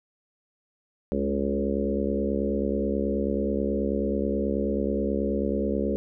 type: harmonic tone with a mistuned harmonic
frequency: 69.3 Hz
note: C#2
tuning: in tune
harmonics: 1 / 3 / 4 / 5 / 6 / 7 / 8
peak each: -33 / -28 / -32 / -33 / -31 / -32 / -33 dBFS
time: 1.12-5.96 s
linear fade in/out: 0 ms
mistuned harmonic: 4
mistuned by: +20 cents
effects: none